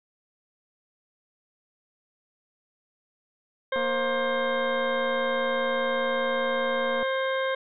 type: harmonic tone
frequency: 530 Hz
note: C5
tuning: 22 cents sharp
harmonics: 1 / 2 / 3 / 4 / 6 / 7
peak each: -26 / -32 / -32 / -36 / -40 / -41 dBFS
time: 3.72-7.55 s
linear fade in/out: 5 ms
type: click train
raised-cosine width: 1 ms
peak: -23 dBFS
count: 769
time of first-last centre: 3.76-7.028 s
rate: 235 Hz
effects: none